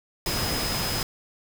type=tone in noise; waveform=sine; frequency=5060 Hz; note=D#8; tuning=28 cents sharp; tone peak=-31 dBFS; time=0.26-1.03 s; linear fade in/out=2 ms; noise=pink; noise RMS=-28 dBFS; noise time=0.26-1.03 s; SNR=-6 dB; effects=none